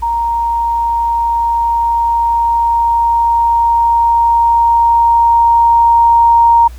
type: tone with level ramp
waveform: sine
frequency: 932.3 Hz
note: A#5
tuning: in tune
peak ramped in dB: -12 to -4 dBFS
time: 0.02-6.68 s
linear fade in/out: 10 ms
effects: added 60 Hz sine -27 dBFS peak until 6.78 s + pink hiss -43 dBFS RMS until 6.78 s